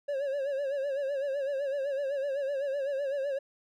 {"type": "tone with vibrato", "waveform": "triangle", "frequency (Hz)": 554.4, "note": "C#5", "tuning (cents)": 0, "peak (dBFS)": -27, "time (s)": [0.08, 3.39], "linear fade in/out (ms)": 10, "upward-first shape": "sine", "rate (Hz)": 7.9, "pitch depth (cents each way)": 81, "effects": []}